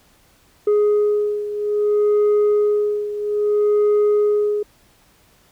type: beating tone pair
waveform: sine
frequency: 416.7 / 417.31 Hz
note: G#4 / G#4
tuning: +6 / +8 cents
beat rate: 0.61 Hz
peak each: -14 / -18 dBFS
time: 0.67-4.63 s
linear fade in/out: 5 ms
effects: tanh soft clip ceiling -12 dBFS + pink hiss -55 dBFS RMS until 5.51 s